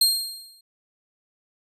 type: tone with exponential decay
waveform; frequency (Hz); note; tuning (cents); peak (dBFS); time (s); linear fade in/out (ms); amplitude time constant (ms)
sawtooth; 4208; C8; +9; -11; 0.01-0.61; 5; 130
effects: resampled to 32000 Hz